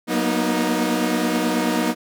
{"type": "chord", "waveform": "sawtooth", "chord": "B major seventh", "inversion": "second", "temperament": "equal with one note detuned", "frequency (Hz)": [185, 233.1, 242.4, 311.1], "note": ["F#3", "A#3", "B3", "D#4"], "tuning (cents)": [0, 0, -32, 0], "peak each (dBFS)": [-23, -23, -19, -19], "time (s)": [0.07, 1.95], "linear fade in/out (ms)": 50, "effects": []}